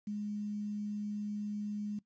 sine tone with quantisation, 208 Hz, G#3, 3 cents sharp, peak -35 dBFS, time 0.07-1.99 s, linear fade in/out 5 ms, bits 10, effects noise-tail reverb RT60 0.1 s tail -19 dB re dry + resampled to 16000 Hz

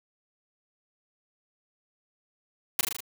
white noise with echo, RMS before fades -23 dBFS, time 2.79-2.81 s, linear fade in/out 2 ms, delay 39 ms, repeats 5, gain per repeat -3 dB, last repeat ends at 3.005 s, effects none

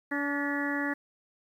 harmonic tone with a mistuned harmonic, 286.8 Hz, D4, 41 cents flat, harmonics 1 / 2 / 3 / 4 / 5 / 6 / 7, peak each -31 / -39 / -40 / -41 / -40 / -34 / -36 dBFS, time 0.11-0.94 s, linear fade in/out 10 ms, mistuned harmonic 7, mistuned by -58 cents, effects 10-bit

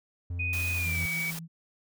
triangle tone, 87.31 Hz, F2, in tune, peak -29 dBFS, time 0.3-1.06 s, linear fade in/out 5 ms
sine tone with pitch glide, 2489 to 2269 Hz, D#7 to C#7, 0 to +40 cents, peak -29 dBFS, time 0.39-1.31 s, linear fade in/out 10 ms, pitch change -160 cents, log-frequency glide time 0.75-1.02 s
white noise, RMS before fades -39 dBFS, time 0.53-1.39 s, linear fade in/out 2 ms
sine tone with tremolo, 164.81 Hz, E3, in tune, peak -35 dBFS, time 0.83-1.48 s, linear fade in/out 50 ms, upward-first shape sine, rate 6.5 Hz, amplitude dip 35%
effects none

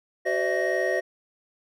triangle tone cluster, 376.3 / 515 / 598 / 660 / 1867 Hz, F#4 / C5 / D5 / E5 / A#6, +29 / -28 / +31 / +2 / +2 cents, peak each -27 dBFS, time 0.25-1.01 s, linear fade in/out 20 ms, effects none

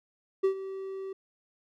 triangle tone with ADSR envelope, 385.3 Hz, G4, 30 cents flat, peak -18 dBFS, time 0.43-1.13 s, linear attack 15 ms, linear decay 94 ms, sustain -15 dB, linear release 6 ms, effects none

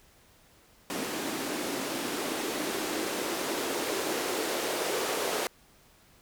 blue noise with band-pass filter sweep, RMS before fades -32 dBFS, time 0.9-5.47 s, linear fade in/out 0 ms, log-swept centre 270 to 430 Hz, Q 2.3, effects pink hiss -60 dBFS RMS until 6.21 s

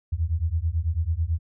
sine beating tone pair, 77.78 / 86.88 Hz, D#2 / F2, 0 / -8 cents, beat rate 9.1 Hz, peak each -25 dBFS, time 0.12-1.39 s, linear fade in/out 10 ms, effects none

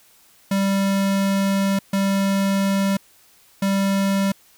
square tone bursts at uneven times, 196 Hz, G3, in tune, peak -18 dBFS, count 3, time 0.51-1.79 / 1.93-2.97 / 3.62-4.32 s, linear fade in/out 5 ms, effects white hiss -54 dBFS RMS until 4.57 s

